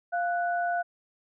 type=tone pair together; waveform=sine; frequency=698.5 / 1480.1 Hz; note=F5 / F#6; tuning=0 / 0 cents; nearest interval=octave + minor second; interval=1300 cents; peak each=-26 / -32 dBFS; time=0.12-0.83 s; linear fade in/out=20 ms; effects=none